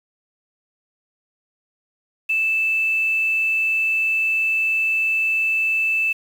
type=tone with quantisation; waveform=sine; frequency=2637 Hz; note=E7; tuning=in tune; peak=-17 dBFS; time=2.29-6.13 s; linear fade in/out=10 ms; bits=7; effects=none